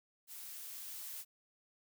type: noise with level ramp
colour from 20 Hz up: blue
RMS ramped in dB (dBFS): -49 to -45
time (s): 0.27-1.25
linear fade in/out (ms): 50
effects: none